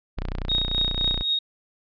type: tone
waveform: sawtooth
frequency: 30.3 Hz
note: B0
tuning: 32 cents flat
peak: -23 dBFS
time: 0.17-1.23 s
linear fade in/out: 10 ms
type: tone with tremolo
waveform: sine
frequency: 3749 Hz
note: A#7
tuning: 9 cents sharp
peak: -19 dBFS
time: 0.49-1.39 s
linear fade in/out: 5 ms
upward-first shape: triangle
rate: 3.9 Hz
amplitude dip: 75%
effects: resampled to 11025 Hz